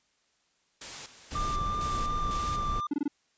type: noise with tremolo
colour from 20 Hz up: white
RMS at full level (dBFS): -40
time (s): 0.81-2.81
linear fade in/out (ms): 5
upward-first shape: square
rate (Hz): 2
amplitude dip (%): 70
type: noise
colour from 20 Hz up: brown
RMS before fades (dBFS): -34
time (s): 1.32-2.8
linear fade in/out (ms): 0
type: tone with vibrato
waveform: triangle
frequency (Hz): 1188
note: D6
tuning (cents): +20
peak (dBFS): -28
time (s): 1.35-2.87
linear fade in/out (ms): 5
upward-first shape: sine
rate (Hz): 2.8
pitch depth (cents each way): 11
type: tone bursts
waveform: triangle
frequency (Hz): 290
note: D4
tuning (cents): -22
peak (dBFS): -23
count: 4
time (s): 2.91-3.08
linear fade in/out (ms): 5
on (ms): 26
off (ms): 22
effects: white hiss -71 dBFS RMS until 3.37 s + resampled to 16000 Hz